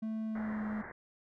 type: tone with pitch glide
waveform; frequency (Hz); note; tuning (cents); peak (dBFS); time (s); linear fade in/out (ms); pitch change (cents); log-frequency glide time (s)
triangle; 220 to 213.5; A3 to G#3; 0 to +48; -32; 0.02-0.82; 10; -52; 0.27-0.63
type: low-pass noise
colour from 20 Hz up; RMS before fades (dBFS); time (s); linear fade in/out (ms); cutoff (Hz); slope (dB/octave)
white; -46; 0.35-0.92; 5; 2000; 96
effects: none